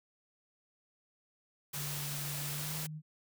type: noise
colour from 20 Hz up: white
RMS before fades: -40 dBFS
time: 1.73-2.87 s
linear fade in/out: 10 ms
type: tone with pitch glide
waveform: sine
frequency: 144.8 to 154.3 Hz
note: D3 to D#3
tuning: -24 to -14 cents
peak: -40 dBFS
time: 1.73-3.02 s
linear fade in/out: 50 ms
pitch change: +110 cents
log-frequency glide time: 2.52-2.74 s
effects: none